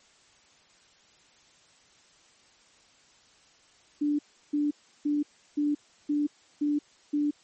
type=tone bursts; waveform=sine; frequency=293.7 Hz; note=D4; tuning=in tune; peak=-23 dBFS; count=7; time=4.01-7.31 s; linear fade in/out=10 ms; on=180 ms; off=340 ms; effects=white hiss -60 dBFS RMS until 7.43 s + MP3 32 kbps